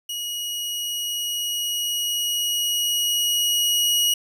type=tone with level ramp; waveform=sawtooth; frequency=2901 Hz; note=F#7; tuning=35 cents flat; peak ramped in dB=-24 to -14 dBFS; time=0.09-4.14 s; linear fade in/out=5 ms; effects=none